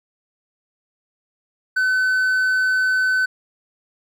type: tone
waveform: triangle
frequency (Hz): 1515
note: F#6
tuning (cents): +40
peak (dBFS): -14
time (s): 1.76-3.26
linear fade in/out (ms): 10
effects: none